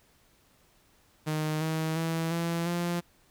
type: tone with pitch steps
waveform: sawtooth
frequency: 154.7 / 159.14 / 163.71 / 168.41 / 173.24 Hz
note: D#3 / D#3 / E3 / E3 / F3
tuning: -10 / +39 / -12 / +37 / -14 cents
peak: -24 dBFS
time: 1.26-3.01 s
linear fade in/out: 20 ms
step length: 350 ms
effects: pink hiss -64 dBFS RMS until 3.3 s